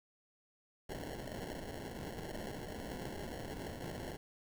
white noise with sample-and-hold, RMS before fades -44 dBFS, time 0.89-4.17 s, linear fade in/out 5 ms, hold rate 1225 Hz, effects none

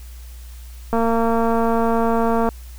click train, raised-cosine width 1 ms, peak -7 dBFS, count 358, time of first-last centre 0.93-2.489 s, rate 229 Hz, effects added 60 Hz sine -34 dBFS peak until 2.78 s + white hiss -48 dBFS RMS until 2.78 s

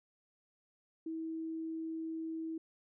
sine tone, 323.2 Hz, E4, 34 cents flat, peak -37 dBFS, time 1.06-2.58 s, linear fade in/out 5 ms, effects none

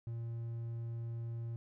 triangle tone, 116.1 Hz, A#2, 7 cents flat, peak -36 dBFS, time 0.07-1.56 s, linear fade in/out 0 ms, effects none

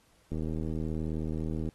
click train, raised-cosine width 3 ms, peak -22 dBFS, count 109, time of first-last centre 0.32-1.689 s, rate 78.9 Hz, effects pink hiss -66 dBFS RMS until 1.74 s + AAC 32 kbps

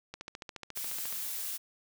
click train, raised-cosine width 0.2 ms, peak -24 dBFS, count 15, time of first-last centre 0.14-1.126 s, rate 14.2 Hz
blue noise, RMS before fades -37 dBFS, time 0.75-1.58 s, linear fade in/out 20 ms
effects none

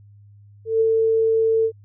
sine tone with ADSR envelope, 447.3 Hz, A4, 28 cents sharp, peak -13 dBFS, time 0.65-1.72 s, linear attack 160 ms, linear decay 14 ms, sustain -2 dB, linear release 71 ms, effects added 102 Hz sine -45 dBFS peak until 1.84 s

